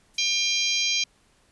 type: noise with tremolo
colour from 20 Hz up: violet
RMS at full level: -47 dBFS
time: 0.14-0.82 s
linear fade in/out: 0 ms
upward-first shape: triangle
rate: 17 Hz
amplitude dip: 40%
type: harmonic tone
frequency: 800 Hz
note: G5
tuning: 35 cents sharp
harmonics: 3 / 4 / 5 / 6 / 7 / 8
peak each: -27 / -28 / -29 / -30 / -30 / -31 dBFS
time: 0.18-1.04 s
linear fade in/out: 5 ms
effects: pink hiss -62 dBFS RMS until 1.51 s + resampled to 24000 Hz